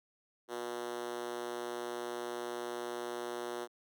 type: tone with high-pass filter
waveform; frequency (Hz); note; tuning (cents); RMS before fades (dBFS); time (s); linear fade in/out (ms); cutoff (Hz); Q
5% pulse; 120; B2; -49; -40; 0.48-3.68; 50; 360; 2.7
effects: none